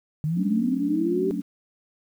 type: linear sweep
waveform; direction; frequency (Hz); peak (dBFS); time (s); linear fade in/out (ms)
sine; up; 147.5 to 392.8; -22; 0.24-1.31; 0
type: chord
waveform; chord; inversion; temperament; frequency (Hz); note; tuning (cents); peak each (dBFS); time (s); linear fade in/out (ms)
sine; D major seventh; first; just; 183.54 / 220.2 / 275.3 / 293.7; F#3 / A3 / C#4 / D4; -14 / +2 / -12 / 0; -31; 0.36-1.42; 20
effects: 9-bit